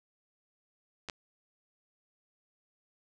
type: clicks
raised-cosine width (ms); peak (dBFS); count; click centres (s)
0.2; -23 / -20; 2; 1.087 / 1.098
effects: resampled to 24000 Hz + 10-bit